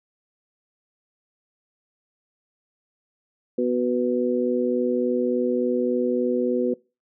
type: harmonic tone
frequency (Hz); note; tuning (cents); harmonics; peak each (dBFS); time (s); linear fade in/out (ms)
123.47; B2; 0; 2 / 3 / 4; -24 / -24 / -24; 3.58-6.74; 5
effects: noise-tail reverb RT60 0.3 s tail -24 dB re dry